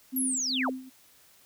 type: tone with tremolo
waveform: sine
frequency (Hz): 259.4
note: C4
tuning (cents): -15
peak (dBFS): -28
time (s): 0.12-0.9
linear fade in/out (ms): 20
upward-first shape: sine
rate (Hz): 2.4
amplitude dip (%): 85
type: linear sweep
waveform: sine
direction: down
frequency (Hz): 11800 to 342.6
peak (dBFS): -27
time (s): 0.16-0.7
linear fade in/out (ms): 5
effects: white hiss -59 dBFS RMS until 1.45 s